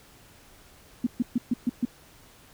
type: tone bursts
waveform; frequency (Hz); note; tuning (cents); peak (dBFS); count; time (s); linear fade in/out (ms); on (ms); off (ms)
sine; 241.9; B3; -36; -20; 6; 1.04-1.852; 5; 27; 130
effects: pink hiss -54 dBFS RMS until 2.53 s